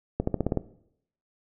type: accelerating click train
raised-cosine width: 2 ms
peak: -11 dBFS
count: 7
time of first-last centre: 0.2-0.573 s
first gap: 74 ms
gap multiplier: 0.93
effects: noise-tail reverb RT60 0.7 s tail -17 dB re dry